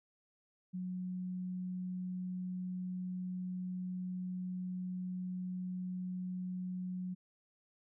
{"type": "tone", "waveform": "sine", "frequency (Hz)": 182.7, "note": "F#3", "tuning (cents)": -22, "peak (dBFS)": -37, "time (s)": [0.73, 7.15], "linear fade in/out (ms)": 20, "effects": []}